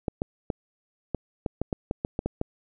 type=clicks; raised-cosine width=2 ms; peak=-13 dBFS; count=12; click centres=0.082 / 0.219 / 0.502 / 1.147 / 1.462 / 1.616 / 1.728 / 1.911 / 2.049 / 2.191 / 2.26 / 2.414 s; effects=none